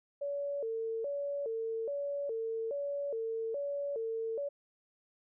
sine tone with vibrato, 506 Hz, B4, 42 cents sharp, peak -33 dBFS, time 0.21-4.49 s, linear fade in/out 10 ms, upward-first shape square, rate 1.2 Hz, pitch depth 200 cents each way, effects none

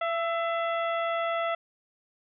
harmonic tone with a mistuned harmonic, 672 Hz, E5, 33 cents sharp, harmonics 1 / 2 / 3 / 4 / 5, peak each -28 / -31 / -36 / -42 / -43 dBFS, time 0.01-1.55 s, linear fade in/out 5 ms, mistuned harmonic 2, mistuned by -30 cents, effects none

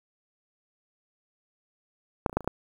clicks, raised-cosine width 1 ms, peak -7 / -23 / -24 / -9 / -25 / -30 / -11 dBFS, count 7, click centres 2.262 / 2.296 / 2.329 / 2.37 / 2.407 / 2.445 / 2.476 s, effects 8-bit

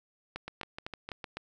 two click trains, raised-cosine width 0.3 ms, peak -21 / -23 dBFS, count 5 / 6, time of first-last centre 0.36-1.37 / 0.48-1.242 s, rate 3.96 / 6.56 Hz, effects none

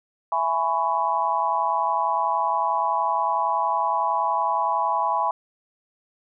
sine chord, C# minor seventh, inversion first, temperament just, 665.2 / 831.5 / 997.9 / 1108.7 Hz, E5 / G#5 / B5 / C#6, +16 / +2 / +18 / 0 cents, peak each -29 / -25 / -23 / -28 dBFS, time 0.32-5.31 s, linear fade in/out 2 ms, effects none

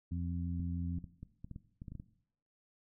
harmonic tone, 86.5 Hz, F2, 16 cents flat, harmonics 1 / 2 / 3, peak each -36 / -40 / -44 dBFS, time 0.11-0.99 s, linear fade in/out 10 ms
clicks, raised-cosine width 5 ms, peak -33 dBFS, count 12, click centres 0.601 / 0.985 / 1.042 / 1.23 / 1.445 / 1.513 / 1.561 / 1.819 / 1.882 / 1.92 / 1.953 / 1.999 s
effects noise-tail reverb RT60 0.7 s tail -17 dB re dry

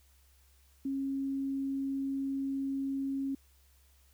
sine tone, 272.3 Hz, C#4, 31 cents flat, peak -31 dBFS, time 0.85-3.35 s, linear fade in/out 5 ms, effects added 67 Hz sine -62 dBFS peak until 4.13 s + white hiss -68 dBFS RMS until 4.13 s

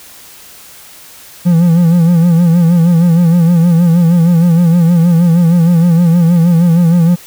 triangle tone with vibrato, 170 Hz, F3, 46 cents flat, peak -3 dBFS, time 1.45-7.16 s, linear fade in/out 20 ms, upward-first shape sine, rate 6.4 Hz, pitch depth 76 cents each way, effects white hiss -36 dBFS RMS until 7.26 s

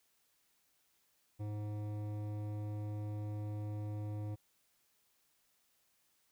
triangle tone with hard clipping, 104.9 Hz, G#2, 18 cents sharp, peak -40 dBFS, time 1.39-4.36 s, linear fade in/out 20 ms, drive 17 dB, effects white hiss -75 dBFS RMS until 6.31 s

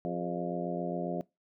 harmonic tone with a mistuned harmonic, 87.31 Hz, F2, in tune, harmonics 2 / 3 / 4 / 5 / 6 / 7 / 8, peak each -36 / -40 / -39 / -41 / -42 / -39 / -40 dBFS, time 0.05-1.21 s, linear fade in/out 0 ms, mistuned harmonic 5, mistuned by -79 cents, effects noise-tail reverb RT60 0.2 s tail -21 dB re dry

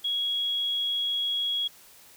sine tone, 3322 Hz, G#7, in tune, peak -25 dBFS, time 0.04-1.68 s, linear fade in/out 10 ms, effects white hiss -53 dBFS RMS until 2.16 s

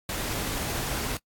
pink noise, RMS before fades -31 dBFS, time 0.09-1.17 s, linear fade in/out 2 ms, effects noise-tail reverb RT60 0.1 s tail -25 dB re dry + AAC 64 kbps

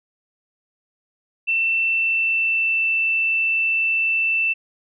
sine tone with pitch glide, 2681 to 2664 Hz, E7 to E7, +29 to +18 cents, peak -17 dBFS, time 1.47-4.54 s, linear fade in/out 20 ms, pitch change -11 cents, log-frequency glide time 1.82-2.89 s, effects none

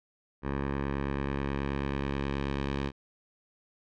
10% pulse tone with low-pass filter sweep, 69.3 Hz, C#2, in tune, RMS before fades -32 dBFS, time 0.42-2.92 s, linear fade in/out 50 ms, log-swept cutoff 1700 to 3500 Hz, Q 1.1, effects none

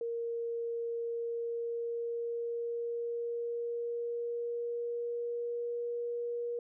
sine tone with pitch glide, 466.2 to 475.7 Hz, A#4 to A#4, 0 to +35 cents, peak -33 dBFS, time 0.01-6.59 s, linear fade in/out 2 ms, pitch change +35 cents, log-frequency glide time 0.99-5.77 s, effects none

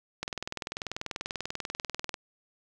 click train, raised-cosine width 0.2 ms, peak -16 dBFS, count 40, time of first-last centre 0.23-2.142 s, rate 20.4 Hz, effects none

